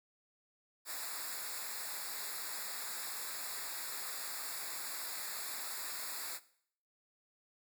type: noise with comb filter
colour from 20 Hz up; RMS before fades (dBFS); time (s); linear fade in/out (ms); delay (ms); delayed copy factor
white; -42; 0.85-6.4; 50; 0.33; -1
effects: noise-tail reverb RT60 0.6 s tail -17 dB re dry